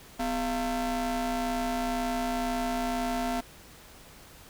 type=ring-modulated tone; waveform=35% pulse; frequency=220 Hz; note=A3; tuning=in tune; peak=-23 dBFS; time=0.19-3.41 s; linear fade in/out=10 ms; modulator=471 Hz; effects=pink hiss -51 dBFS RMS until 4.49 s